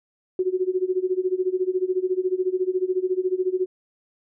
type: tone with tremolo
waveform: sine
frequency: 370 Hz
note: F#4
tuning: in tune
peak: -17 dBFS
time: 0.39-3.66 s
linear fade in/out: 2 ms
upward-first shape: sine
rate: 14 Hz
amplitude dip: 90%
effects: none